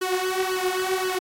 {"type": "tone with flanger", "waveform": "sawtooth", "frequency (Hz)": 372.1, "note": "F#4", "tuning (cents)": 10, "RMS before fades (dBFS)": -25, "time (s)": [0.01, 1.19], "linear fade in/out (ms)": 10, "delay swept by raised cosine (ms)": [0.65, 4.75], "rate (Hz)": 1.9, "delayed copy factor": 0.75, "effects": ["AAC 64 kbps"]}